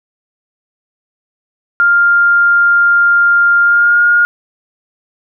sine tone with pitch glide, 1400 to 1423.6 Hz, F6 to F6, +4 to +33 cents, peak -6 dBFS, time 1.8-4.25 s, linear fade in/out 0 ms, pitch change +29 cents, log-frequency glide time 3.62-4.01 s, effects none

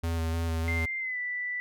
square tone with vibrato, 82.41 Hz, E2, in tune, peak -28 dBFS, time 0.03-0.86 s, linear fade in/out 10 ms, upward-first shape square, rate 3.3 Hz, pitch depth 18 cents each way
sine tone with pitch glide, 2093 to 1975.5 Hz, C7 to B6, 0 to 0 cents, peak -30 dBFS, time 0.68-1.6 s, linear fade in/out 0 ms, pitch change -100 cents, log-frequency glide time 0.99-1.18 s
effects none

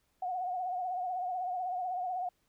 sine tone with vibrato, 730 Hz, F#5, 24 cents flat, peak -32 dBFS, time 0.22-2.29 s, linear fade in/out 5 ms, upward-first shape triangle, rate 16 Hz, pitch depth 72 cents each way, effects pink hiss -75 dBFS RMS until 2.48 s

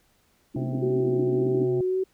pink band-pass noise, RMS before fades -31 dBFS, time 0.54-1.65 s, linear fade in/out 10 ms, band 240 to 330 Hz, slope 48 dB/octave
harmonic tone, 130.81 Hz, C3, in tune, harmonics 1 / 2 / 3 / 4 / 5 / 6, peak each -28 / -39 / -49 / -43 / -41 / -46 dBFS, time 0.56-1.81 s, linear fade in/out 2 ms
sine tone with vibrato, 373.1 Hz, F#4, 14 cents sharp, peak -22 dBFS, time 0.82-2.04 s, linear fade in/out 10 ms, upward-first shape sine, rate 1.8 Hz, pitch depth 27 cents each way
effects pink hiss -65 dBFS RMS until 2.13 s

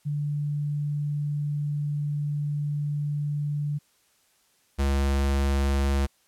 sine / square tone pair in turn, 146.6 / 69.05 Hz, D3 / C#2, -3 / -6 cents, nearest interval octave + minor second, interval 1303 cents, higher first, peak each -25 / -22 dBFS, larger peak second, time 0.05-3.79 / 4.78-6.07 s, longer first, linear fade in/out 20 ms, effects white hiss -65 dBFS RMS until 6.27 s + low-pass 12000 Hz 12 dB/octave

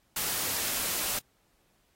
white noise, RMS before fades -31 dBFS, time 0.16-1.19 s, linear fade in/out 5 ms, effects pink hiss -70 dBFS RMS until 1.95 s + AAC 48 kbps

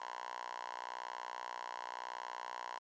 5% pulse tone with high-pass filter, 60.9 Hz, B1, 24 cents flat, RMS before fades -45 dBFS, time 0-2.79 s, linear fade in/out 5 ms, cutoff 1000 Hz, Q 8.4, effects resampled to 16000 Hz + 11-bit

